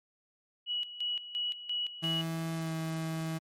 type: tone with tremolo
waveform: sine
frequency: 2927 Hz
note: F#7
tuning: 19 cents flat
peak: -30 dBFS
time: 0.66-2.25 s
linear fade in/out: 50 ms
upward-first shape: square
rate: 2.9 Hz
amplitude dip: 75%
type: tone with pitch glide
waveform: 35% pulse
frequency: 163.6 to 161.25 Hz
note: E3 to E3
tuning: -13 to -38 cents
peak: -31 dBFS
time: 2.02-3.39 s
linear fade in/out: 20 ms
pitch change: -25 cents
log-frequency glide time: 2.55-2.73 s
effects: MP3 64 kbps